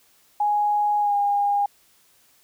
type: tone with pitch glide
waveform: sine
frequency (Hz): 830.6 to 812.1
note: G#5 to G#5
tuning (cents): 0 to -39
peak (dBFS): -18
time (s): 0.4-1.66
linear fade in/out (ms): 5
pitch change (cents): -39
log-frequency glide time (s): 1-1.15
effects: white hiss -59 dBFS RMS until 2.43 s